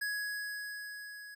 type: tone with level ramp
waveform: square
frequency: 1671 Hz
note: G#6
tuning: 10 cents sharp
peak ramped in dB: -33 to -47 dBFS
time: 0.01-1.35 s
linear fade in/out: 10 ms
effects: none

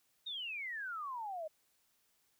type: exponential sweep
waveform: sine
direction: down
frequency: 3770 to 606 Hz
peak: -39 dBFS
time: 0.26-1.48 s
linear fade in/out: 10 ms
effects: white hiss -75 dBFS RMS until 2.39 s

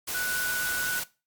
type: tone in noise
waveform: sine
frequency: 1480 Hz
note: F#6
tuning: in tune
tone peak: -28 dBFS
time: 0.14-1 s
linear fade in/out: 10 ms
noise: white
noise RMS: -32 dBFS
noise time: 0.07-1.04 s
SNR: +1 dB
effects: noise-tail reverb RT60 0.3 s tail -20 dB re dry + MP3 96 kbps

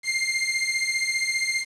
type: beating tone pair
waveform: sawtooth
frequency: 2100 / 2115 Hz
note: C7 / C7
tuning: +6 / +18 cents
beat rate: 15 Hz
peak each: -22 / -23 dBFS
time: 0.03-1.65 s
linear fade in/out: 50 ms
effects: resampled to 22050 Hz + 8-bit

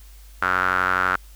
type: tone with band-pass filter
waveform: sawtooth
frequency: 92.1 Hz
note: F#2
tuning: 7 cents flat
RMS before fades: -21 dBFS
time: 0.42-1.16 s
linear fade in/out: 0 ms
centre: 1400 Hz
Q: 6.7
effects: added 50 Hz sine -42 dBFS peak until 1.35 s + white hiss -53 dBFS RMS until 1.35 s

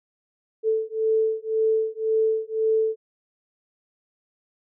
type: beating tone pair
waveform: sine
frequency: 440 / 441.9 Hz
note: A4 / A4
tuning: 0 / +7 cents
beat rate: 1.9 Hz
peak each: -23 dBFS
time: 0.63-2.96 s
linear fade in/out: 50 ms
effects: none

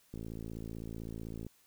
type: click train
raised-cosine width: 3 ms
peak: -30 dBFS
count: 75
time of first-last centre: 0.14-1.466 s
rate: 55.8 Hz
effects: white hiss -67 dBFS RMS until 1.66 s

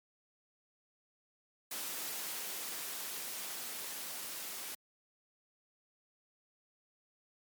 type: noise with level ramp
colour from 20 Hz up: white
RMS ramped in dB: -40 to -43 dBFS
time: 1.71-4.75 s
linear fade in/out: 5 ms
effects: high-pass 200 Hz 12 dB/octave + MP3 96 kbps

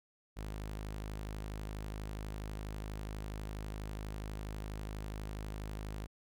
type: tone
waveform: sawtooth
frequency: 52.2 Hz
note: G#1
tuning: 10 cents sharp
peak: -36 dBFS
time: 0.36-6.07 s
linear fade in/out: 20 ms
effects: none

